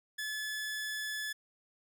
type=tone; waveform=sawtooth; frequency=1721 Hz; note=A6; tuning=39 cents flat; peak=-32 dBFS; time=0.18-1.33 s; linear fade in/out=10 ms; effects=none